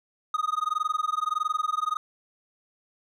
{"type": "tone with amplitude modulation", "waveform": "triangle", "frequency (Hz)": 1244.5, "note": "D#6", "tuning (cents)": 0, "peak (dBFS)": -19, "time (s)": [0.34, 1.97], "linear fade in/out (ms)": 2, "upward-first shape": "sine", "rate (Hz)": 21.6, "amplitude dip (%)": 100, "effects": []}